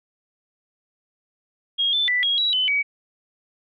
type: tone with pitch steps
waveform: sine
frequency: 3268 / 3525 / 1980 / 3291 / 3892 / 3027 / 2268 Hz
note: G#7 / A7 / B6 / G#7 / B7 / F#7 / C#7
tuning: -29 / +2 / +4 / -16 / -26 / +39 / +39 cents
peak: -18 dBFS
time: 1.78-2.83 s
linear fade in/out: 20 ms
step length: 150 ms
effects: none